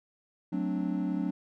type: chord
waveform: triangle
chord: D dominant seventh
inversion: first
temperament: equal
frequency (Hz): 185 / 220 / 261.6 / 293.7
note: F#3 / A3 / C4 / D4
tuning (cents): 0 / 0 / 0 / 0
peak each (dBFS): -30 / -35 / -33 / -31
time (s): 0.52-1.31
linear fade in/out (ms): 10
effects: none